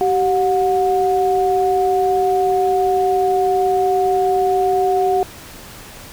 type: tone pair together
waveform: sine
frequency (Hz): 385.1 / 727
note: G4 / F#5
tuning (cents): -31 / -31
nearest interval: major seventh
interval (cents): 1100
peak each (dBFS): -16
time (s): 0.01-5.23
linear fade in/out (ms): 0
effects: pink hiss -37 dBFS RMS until 6.12 s